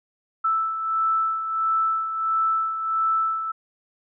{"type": "beating tone pair", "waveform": "sine", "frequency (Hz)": [1318.5, 1320], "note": ["E6", "E6"], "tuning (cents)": [0, 2], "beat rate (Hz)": 1.5, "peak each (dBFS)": [-21, -29], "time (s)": [0.44, 3.52], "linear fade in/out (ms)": 10, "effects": []}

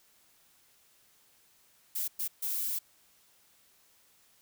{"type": "noise bursts at uneven times", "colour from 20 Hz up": "violet", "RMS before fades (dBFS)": -33, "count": 3, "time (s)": [[1.95, 2.08], [2.19, 2.28], [2.42, 2.79]], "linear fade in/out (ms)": 10, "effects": ["white hiss -65 dBFS RMS until 4.41 s"]}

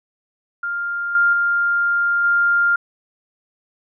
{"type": "tone with level steps", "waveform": "sine", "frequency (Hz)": 1400, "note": "F6", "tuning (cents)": 4, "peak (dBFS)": [-21, -12, -15, -13], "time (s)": [0.63, 2.76], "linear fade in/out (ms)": 5, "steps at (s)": [1.15, 1.33, 2.24], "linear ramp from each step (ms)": 2, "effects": []}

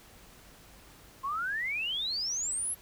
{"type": "exponential sweep", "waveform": "sine", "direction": "up", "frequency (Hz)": [1046.5, 11460], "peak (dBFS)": -30, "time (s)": [1.23, 2.75], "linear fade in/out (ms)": 20, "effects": ["added 50 Hz sine -63 dBFS peak until 2.81 s", "pink hiss -55 dBFS RMS until 2.81 s"]}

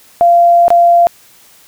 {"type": "tone with dropouts", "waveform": "sine", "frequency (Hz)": 690, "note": "F5", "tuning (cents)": -21, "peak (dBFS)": -4, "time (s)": [0.21, 1.07], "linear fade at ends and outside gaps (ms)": 0, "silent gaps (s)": [0.681, 0.704], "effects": ["white hiss -44 dBFS RMS until 1.67 s"]}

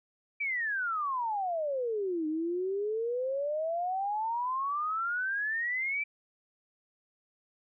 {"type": "exponential two-way sweep", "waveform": "sine", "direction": "down then up", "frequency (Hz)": [2349, 304.6, 2349], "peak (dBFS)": -29, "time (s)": [0.4, 6.04], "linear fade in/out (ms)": 10, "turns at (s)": 2.27, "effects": []}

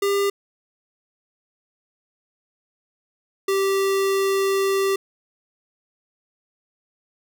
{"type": "tone pair in turn", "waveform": "square", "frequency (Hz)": [400, 390.2], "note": ["G4", "G4"], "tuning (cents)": [35, -8], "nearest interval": "unison", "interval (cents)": 43, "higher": "first", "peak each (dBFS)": -19, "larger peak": "neither", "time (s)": [[0.02, 0.3], [3.48, 4.96]], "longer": "second", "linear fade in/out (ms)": 5, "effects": []}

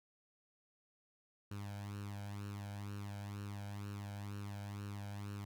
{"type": "tone with flanger", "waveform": "sawtooth", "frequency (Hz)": 101.4, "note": "G#2", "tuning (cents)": -41, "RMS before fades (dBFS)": -45, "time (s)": [1.51, 5.45], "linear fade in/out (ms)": 5, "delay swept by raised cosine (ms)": [0.71, 1.31], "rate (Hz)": 2.1, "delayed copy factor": 0.7, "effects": []}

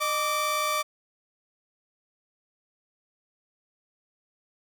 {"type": "tone pair together", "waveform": "sawtooth", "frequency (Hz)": [611.8, 1165], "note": ["D#5", "D6"], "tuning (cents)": [-29, -14], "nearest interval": "major seventh", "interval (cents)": 1115, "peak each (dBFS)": [-27, -22], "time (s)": [0, 0.83], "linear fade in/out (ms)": 20, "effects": []}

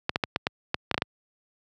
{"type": "clicks", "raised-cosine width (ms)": 0.3, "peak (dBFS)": -7, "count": 10, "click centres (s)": [0.094, 0.159, 0.238, 0.361, 0.469, 0.744, 0.913, 0.944, 0.979, 1.021], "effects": ["high-pass 80 Hz 12 dB/octave"]}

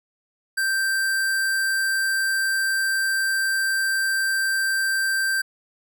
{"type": "tone", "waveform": "square", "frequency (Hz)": 1568, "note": "G6", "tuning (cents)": 0, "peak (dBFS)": -21, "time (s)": [0.57, 5.42], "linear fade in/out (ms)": 10, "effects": []}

